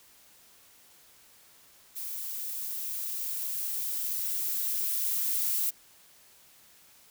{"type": "noise with level ramp", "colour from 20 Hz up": "violet", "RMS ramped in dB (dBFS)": [-37, -28], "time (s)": [1.95, 5.71], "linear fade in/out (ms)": 20, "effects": ["white hiss -58 dBFS RMS until 7.1 s"]}